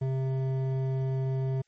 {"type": "tone with hard clipping", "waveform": "triangle", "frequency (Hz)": 132.5, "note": "C3", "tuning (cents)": 22, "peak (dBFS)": -28, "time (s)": [0.01, 1.62], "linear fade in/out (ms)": 10, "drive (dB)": 14, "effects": ["white hiss -73 dBFS RMS until 1.67 s", "MP3 32 kbps"]}